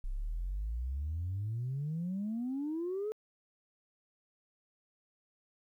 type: exponential sweep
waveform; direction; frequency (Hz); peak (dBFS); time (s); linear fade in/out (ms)
sine; up; 31.42 to 440; -32; 0.04-3.12; 0
effects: tanh soft clip ceiling -30 dBFS + 12-bit

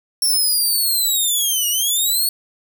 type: linear two-way sweep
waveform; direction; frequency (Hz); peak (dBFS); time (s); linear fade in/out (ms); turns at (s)
10% pulse; down then up; 5460 to 2844 to 4421; -9; 0.22-2.29; 2; 1.69
effects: none

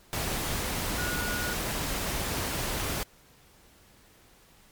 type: tone in noise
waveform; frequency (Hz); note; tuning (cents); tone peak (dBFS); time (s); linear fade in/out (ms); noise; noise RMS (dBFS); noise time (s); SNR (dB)
sine; 1449; F#6; -37; -33; 0.98-1.53; 0; pink; -31; 0.13-3.03; -5
effects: pink hiss -58 dBFS RMS until 4.71 s + MP3 96 kbps

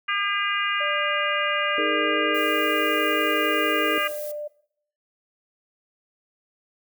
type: harmonic tone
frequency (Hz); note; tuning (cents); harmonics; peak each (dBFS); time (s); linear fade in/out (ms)
403.7; G#4; -49; 3 / 4 / 5 / 6 / 7; -27 / -28 / -29 / -30 / -30; 0.08-4.08; 10
type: tone with pitch glide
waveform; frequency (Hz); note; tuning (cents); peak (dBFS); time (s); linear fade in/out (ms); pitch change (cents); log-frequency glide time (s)
sine; 591 to 594.4; D5 to D5; +11 to +21; -29; 0.8-4.48; 10; +10; 2.02-2.54
type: chord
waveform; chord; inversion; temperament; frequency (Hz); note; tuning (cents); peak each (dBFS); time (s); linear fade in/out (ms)
sine; D# suspended fourth; none; equal; 311.1 / 415.3 / 466.2; D#4 / G#4 / A#4; 0 / 0 / 0; -29; 1.78-3.98; 2
type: noise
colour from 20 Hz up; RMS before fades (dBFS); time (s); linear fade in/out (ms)
violet; -38; 2.34-4.32; 10
effects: noise-tail reverb RT60 0.6 s tail -17 dB re dry

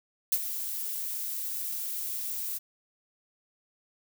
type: noise with ADSR envelope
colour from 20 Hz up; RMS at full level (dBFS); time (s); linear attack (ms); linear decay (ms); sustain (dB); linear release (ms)
violet; -23; 0.32-2.59; 4; 55; -11; 21
effects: none

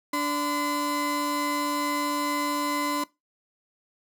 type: tone pair together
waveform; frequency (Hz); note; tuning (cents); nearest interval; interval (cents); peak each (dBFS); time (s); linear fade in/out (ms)
35% pulse; 291.1 / 1020; D4 / C6; -15 / -44; octave + minor seventh; 2171; -26; 0.13-3.04; 5
effects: noise-tail reverb RT60 0.2 s tail -20 dB re dry

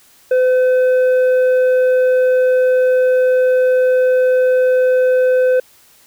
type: tone with tanh clipping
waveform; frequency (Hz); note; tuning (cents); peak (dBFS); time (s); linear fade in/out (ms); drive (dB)
sine; 509; C5; -48; -11; 0.31-5.6; 5; 6
effects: white hiss -49 dBFS RMS until 6.06 s

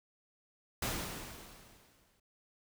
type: noise with exponential decay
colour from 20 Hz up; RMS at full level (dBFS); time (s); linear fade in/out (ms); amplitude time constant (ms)
pink; -34; 0.82-2.2; 5; 300
effects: none

